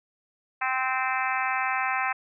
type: harmonic tone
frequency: 259.8 Hz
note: C4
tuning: 12 cents flat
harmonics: 3 / 4 / 5 / 6 / 7 / 8 / 9 / 10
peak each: -30 / -31 / -32 / -33 / -33 / -34 / -35 / -35 dBFS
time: 0.61-2.13 s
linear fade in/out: 10 ms
effects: none